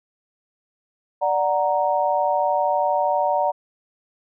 sine chord, D augmented, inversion none, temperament equal, 587.3 / 740 / 932.3 Hz, D5 / F#5 / A#5, 0 / 0 / 0 cents, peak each -22 dBFS, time 1.21-3.52 s, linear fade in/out 20 ms, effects none

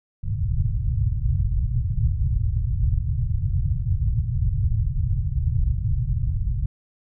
white low-pass noise, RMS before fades -22 dBFS, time 0.23-6.66 s, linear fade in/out 5 ms, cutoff 130 Hz, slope 48 dB/octave, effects none

